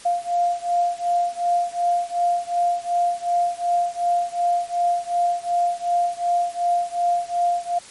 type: beating tone pair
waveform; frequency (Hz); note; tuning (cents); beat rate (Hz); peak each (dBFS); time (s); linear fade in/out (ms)
sine; 698 / 700.7; F5 / F5; -1 / +6; 2.7; -21 / -22; 0.05-7.79; 10
effects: white hiss -43 dBFS RMS until 7.9 s + MP3 48 kbps